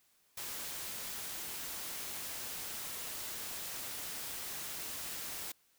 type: noise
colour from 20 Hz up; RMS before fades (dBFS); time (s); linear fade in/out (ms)
white; -42; 0.37-5.52; 5
effects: white hiss -71 dBFS RMS until 5.78 s